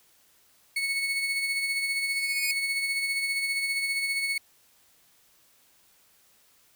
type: tone with tremolo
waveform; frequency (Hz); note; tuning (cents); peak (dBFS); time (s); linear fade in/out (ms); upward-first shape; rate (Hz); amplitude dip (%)
35% pulse; 2208; C#7; -7; -23; 0.76-4.38; 5; sine; 15; 40
type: tone with exponential growth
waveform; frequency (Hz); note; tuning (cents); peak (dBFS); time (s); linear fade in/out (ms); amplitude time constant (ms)
10% pulse; 2476; D#7; -9; -17; 1.95-2.51; 1; 120
effects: white hiss -62 dBFS RMS until 6.75 s